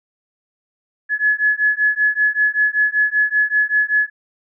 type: beating tone pair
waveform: sine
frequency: 1700 / 1705.2 Hz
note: G#6 / G#6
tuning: +40 / +45 cents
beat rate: 5.2 Hz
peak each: -17 dBFS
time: 1.09-4.1 s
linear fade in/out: 50 ms
effects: none